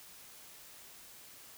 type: silence
effects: white hiss -54 dBFS RMS until 1.57 s